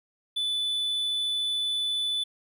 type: tone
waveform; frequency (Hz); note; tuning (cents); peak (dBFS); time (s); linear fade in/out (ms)
triangle; 3487; A7; -16; -24; 0.36-2.24; 10
effects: none